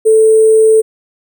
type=tone with sample-and-hold; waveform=sine; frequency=440 Hz; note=A4; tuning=in tune; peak=-4 dBFS; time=0.05-0.82 s; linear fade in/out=20 ms; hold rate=8820 Hz; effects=none